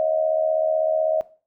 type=tone with amplitude modulation; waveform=sine; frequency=633 Hz; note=D#5; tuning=30 cents sharp; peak=-15 dBFS; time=0-1.21 s; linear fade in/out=0 ms; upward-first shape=sine; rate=76 Hz; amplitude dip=75%; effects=noise-tail reverb RT60 0.4 s tail -18 dB re dry